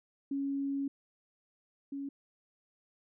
sine tone pair in turn, 277.2 / 278.3 Hz, C#4 / C#4, 0 / +7 cents, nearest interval unison, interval 7 cents, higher second, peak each -31 / -36 dBFS, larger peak first, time 0.31-0.88 / 1.92-2.09 s, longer first, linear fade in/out 5 ms, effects none

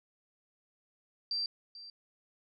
sine tone with echo, 4699 Hz, D8, in tune, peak -31 dBFS, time 1.31-1.46 s, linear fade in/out 2 ms, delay 440 ms, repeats 1, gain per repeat -15 dB, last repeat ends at 1.9 s, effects none

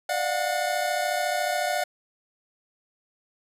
square tone cluster, 597 / 702 / 736 / 1458 Hz, D5 / F5 / F#5 / F#6, +28 / +9 / -9 / -26 cents, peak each -30 / -30 / -30 / -33 dBFS, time 0.09-1.84 s, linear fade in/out 5 ms, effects resampled to 32000 Hz

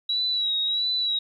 sine tone with vibrato, 3882 Hz, B7, 31 cents flat, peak -22 dBFS, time 0.09-1.19 s, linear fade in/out 5 ms, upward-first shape sine, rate 1.5 Hz, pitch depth 49 cents each way, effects 10-bit

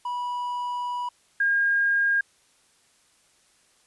triangle / sine tone pair in turn, 978 / 1619.1 Hz, B5 / G#6, -17 / -44 cents, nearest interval major sixth, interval 873 cents, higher second, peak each -25 / -19 dBFS, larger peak second, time 0.05-1.09 / 1.4-2.21 s, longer first, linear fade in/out 5 ms, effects white hiss -62 dBFS RMS until 3.86 s + resampled to 24000 Hz

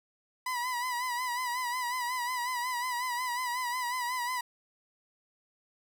30% pulse tone with vibrato, 987.8 Hz, B5, in tune, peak -28 dBFS, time 0.46-4.41 s, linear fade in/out 5 ms, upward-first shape sine, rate 5.5 Hz, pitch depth 61 cents each way, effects 10-bit

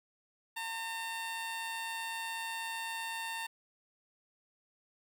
15% pulse tone with amplitude modulation, 908 Hz, A#5, 46 cents flat, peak -29 dBFS, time 0.56-3.47 s, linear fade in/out 10 ms, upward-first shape sine, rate 177 Hz, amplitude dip 35%, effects none

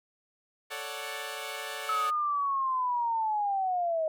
10% pulse chord, D major seventh, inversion second, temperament equal, 440 / 554.4 / 587.3 / 740 Hz, A4 / C#5 / D5 / F#5, 0 / 0 / 0 / 0 cents, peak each -33 dBFS, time 0.7-2.11 s, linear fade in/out 20 ms
sine linear sweep, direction down, 1296 to 622.3 Hz, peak -26 dBFS, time 1.89-4.08 s, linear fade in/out 2 ms
effects none

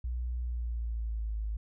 sine tone with pitch glide, 60.6 to 53.37 Hz, B1 to G#1, -32 to +48 cents, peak -31 dBFS, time 0.04-1.57 s, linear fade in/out 5 ms, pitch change -220 cents, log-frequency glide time 0.41-1.38 s, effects none

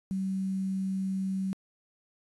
sine tone with quantisation, 191 Hz, G3, 45 cents flat, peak -28 dBFS, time 0.11-1.53 s, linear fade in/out 0 ms, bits 9, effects resampled to 24000 Hz

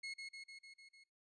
30% pulse tone with echo, 2170 Hz, C#7, 37 cents flat, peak -40 dBFS, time 0.03-0.14 s, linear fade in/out 10 ms, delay 150 ms, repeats 6, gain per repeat -3 dB, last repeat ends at 1.04 s, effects noise-tail reverb RT60 0.3 s tail -24 dB re dry + resampled to 22050 Hz

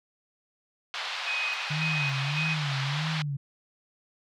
white band-pass noise, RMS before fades -34 dBFS, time 0.94-3.22 s, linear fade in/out 0 ms, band 710 to 4000 Hz, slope 24 dB/octave
sine tone with tremolo, 2512 Hz, D#7, 16 cents sharp, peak -28 dBFS, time 1.26-2.55 s, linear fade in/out 20 ms, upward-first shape square, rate 1.8 Hz, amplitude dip 70%
sine tone with vibrato, 146.83 Hz, D3, in tune, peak -28 dBFS, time 1.7-3.37 s, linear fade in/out 10 ms, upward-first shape sine, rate 1.6 Hz, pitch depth 140 cents each way
effects none

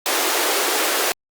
pink high-pass noise, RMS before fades -20 dBFS, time 0.06-1.12 s, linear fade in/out 0 ms, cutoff 320 Hz, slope 48 dB/octave, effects Opus 48 kbps

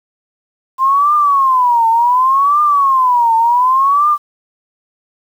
sine tone with vibrato, 1041 Hz, C6, 9 cents flat, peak -8 dBFS, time 0.78-4.18 s, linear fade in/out 50 ms, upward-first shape triangle, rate 0.68 Hz, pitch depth 260 cents each way, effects 7-bit

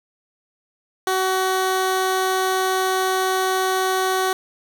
15% pulse tone, 376.2 Hz, F#4, 29 cents sharp, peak -12 dBFS, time 1.07-4.33 s, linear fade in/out 2 ms, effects none

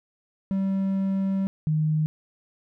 triangle / sine tone pair in turn, 193.4 / 154.77 Hz, G3 / D#3, -23 / -9 cents, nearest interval major third, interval 386 cents, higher first, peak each -20 / -20 dBFS, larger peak neither, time 0.51-1.47 / 1.67-2.06 s, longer first, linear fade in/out 0 ms, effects none

